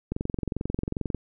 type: click train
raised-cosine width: 3 ms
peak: -15 dBFS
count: 24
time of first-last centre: 0.12-1.147 s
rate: 22.4 Hz
effects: none